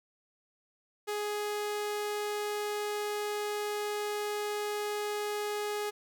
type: tone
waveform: sawtooth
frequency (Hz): 416.7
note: G#4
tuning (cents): +6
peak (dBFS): -28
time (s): 1.07-5.91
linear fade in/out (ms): 20
effects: none